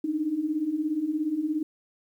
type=beating tone pair; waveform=sine; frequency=293.7 / 310.7 Hz; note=D4 / D#4; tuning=0 / -2 cents; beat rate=17 Hz; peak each=-31 / -26 dBFS; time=0.04-1.63 s; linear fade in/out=5 ms; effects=10-bit